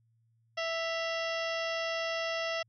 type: harmonic tone with a mistuned harmonic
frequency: 659.3 Hz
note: E5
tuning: in tune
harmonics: 1 / 2 / 3 / 4 / 5 / 6 / 7 / 8 / 9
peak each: -34 / -40 / -38 / -40 / -43 / -50 / -48 / -43 / -52 dBFS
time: 0.57-2.63 s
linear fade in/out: 10 ms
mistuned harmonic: 4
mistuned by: +75 cents
effects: added 114 Hz sine -67 dBFS peak until 2.68 s